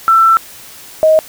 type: tone pair in turn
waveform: sine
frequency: 1336 / 629.1 Hz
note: E6 / D#5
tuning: +23 / +19 cents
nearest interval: octave + minor second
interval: 1304 cents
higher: first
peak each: -5 dBFS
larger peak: neither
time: 0.08-0.37 / 1.03-1.19 s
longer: first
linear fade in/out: 0 ms
effects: white hiss -35 dBFS RMS until 1.28 s